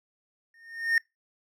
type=tone with exponential growth; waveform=triangle; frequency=1833 Hz; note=A#6; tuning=30 cents flat; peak=-16 dBFS; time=0.54-0.98 s; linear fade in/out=2 ms; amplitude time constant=94 ms; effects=noise-tail reverb RT60 0.2 s tail -25 dB re dry